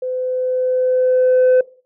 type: tone with level ramp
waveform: sine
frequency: 509 Hz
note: C5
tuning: 48 cents flat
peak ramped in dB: -20 to -6 dBFS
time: 0.02-1.61 s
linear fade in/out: 5 ms
effects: noise-tail reverb RT60 0.4 s tail -21 dB re dry + tanh soft clip ceiling -8 dBFS